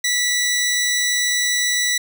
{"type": "tone", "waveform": "15% pulse", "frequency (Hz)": 1963, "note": "B6", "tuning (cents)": -11, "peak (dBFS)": -11, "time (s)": [0.04, 1.98], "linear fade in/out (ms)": 5, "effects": []}